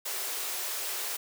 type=high-pass noise; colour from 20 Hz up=white; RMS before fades=-34 dBFS; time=0.05-1.17 s; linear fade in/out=10 ms; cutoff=340 Hz; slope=96 dB/octave; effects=none